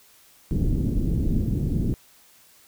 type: low-pass noise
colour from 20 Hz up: pink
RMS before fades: -23 dBFS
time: 0.51-1.94 s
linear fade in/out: 0 ms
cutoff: 310 Hz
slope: 24 dB/octave
effects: white hiss -55 dBFS RMS until 2.67 s